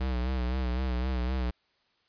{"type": "tone with vibrato", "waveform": "square", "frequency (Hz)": 63, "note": "B1", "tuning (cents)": 35, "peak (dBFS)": -28, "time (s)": [0, 1.51], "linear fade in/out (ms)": 10, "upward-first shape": "sine", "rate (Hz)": 3.9, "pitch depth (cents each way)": 68, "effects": ["white hiss -70 dBFS RMS until 2.08 s", "resampled to 11025 Hz"]}